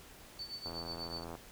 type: tone with tremolo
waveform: sine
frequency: 4512 Hz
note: C#8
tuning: 30 cents sharp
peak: -38 dBFS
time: 0.39-1.24 s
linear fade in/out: 2 ms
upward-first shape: triangle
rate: 8.2 Hz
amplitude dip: 90%
type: click train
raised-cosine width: 1 ms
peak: -30 dBFS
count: 59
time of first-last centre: 0.66-1.352 s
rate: 83.8 Hz
effects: pink hiss -55 dBFS RMS until 1.51 s